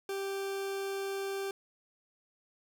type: tone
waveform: 40% pulse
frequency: 392 Hz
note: G4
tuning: in tune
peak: -33 dBFS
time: 0.09-1.51 s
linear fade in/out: 2 ms
effects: none